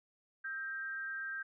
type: tone with amplitude modulation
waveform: sine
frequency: 1582 Hz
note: G6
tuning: 15 cents sharp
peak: -35 dBFS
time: 0.44-1.43 s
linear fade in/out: 10 ms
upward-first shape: sine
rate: 283 Hz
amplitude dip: 55%
effects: none

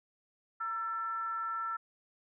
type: tone with frequency modulation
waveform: sine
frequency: 1341 Hz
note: E6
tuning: 29 cents sharp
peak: -33 dBFS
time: 0.6-1.77 s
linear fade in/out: 10 ms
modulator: 412 Hz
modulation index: 0.38
effects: none

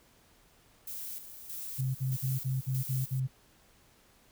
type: noise with tremolo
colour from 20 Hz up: violet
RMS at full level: -40 dBFS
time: 0.87-3.2 s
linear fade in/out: 5 ms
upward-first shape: square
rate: 1.6 Hz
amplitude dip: 60%
type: tone bursts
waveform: sine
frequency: 131.2 Hz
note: C3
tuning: 5 cents sharp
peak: -28 dBFS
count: 7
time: 1.78-3.276 s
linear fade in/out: 20 ms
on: 170 ms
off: 51 ms
effects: pink hiss -63 dBFS RMS until 4.31 s

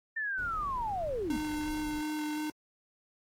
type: linear sweep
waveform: sine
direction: down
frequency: 1807 to 207.7 Hz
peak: -31 dBFS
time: 0.16-1.37 s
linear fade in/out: 10 ms
type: noise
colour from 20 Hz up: brown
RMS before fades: -44 dBFS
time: 0.37-2.02 s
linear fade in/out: 20 ms
type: tone with vibrato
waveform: square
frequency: 303.6 Hz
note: D#4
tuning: 42 cents flat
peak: -33 dBFS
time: 1.3-2.5 s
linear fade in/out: 2 ms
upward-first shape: square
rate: 2.8 Hz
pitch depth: 9 cents each way
effects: AAC 64 kbps

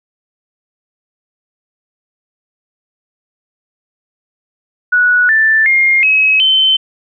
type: tone with pitch steps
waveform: sine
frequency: 1469 / 1767.2 / 2126 / 2558 / 3077 Hz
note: F#6 / A6 / C7 / D#7 / G7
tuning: -13 / +7 / +27 / +47 / -33 cents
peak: -7 dBFS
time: 4.92-6.77 s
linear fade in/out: 10 ms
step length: 370 ms
effects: none

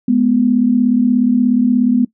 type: tone pair together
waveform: sine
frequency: 211.2 / 248 Hz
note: G#3 / B3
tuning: +29 / +7 cents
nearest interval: minor third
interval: 278 cents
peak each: -15 / -11 dBFS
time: 0.08-2.05 s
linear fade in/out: 5 ms
effects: noise-tail reverb RT60 0.1 s tail -20 dB re dry

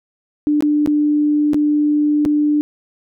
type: tone with dropouts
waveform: sine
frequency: 297.1 Hz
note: D4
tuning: 20 cents sharp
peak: -12 dBFS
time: 0.47-2.61 s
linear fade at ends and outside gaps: 0 ms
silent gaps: 0.607-0.624 / 0.861-0.874 / 1.534-1.544 / 2.251-2.259 s
effects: none

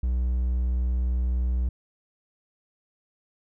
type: tone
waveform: triangle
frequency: 61.74 Hz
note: B1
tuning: in tune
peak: -20 dBFS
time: 0.03-1.69 s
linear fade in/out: 5 ms
effects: none

